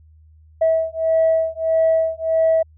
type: beating tone pair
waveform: sine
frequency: 647 / 648.6 Hz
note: E5 / E5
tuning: -32 / -28 cents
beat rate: 1.6 Hz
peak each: -17 dBFS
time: 0.61-2.63 s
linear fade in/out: 10 ms
effects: tanh soft clip ceiling -9 dBFS + added 78 Hz sine -46 dBFS peak until 2.77 s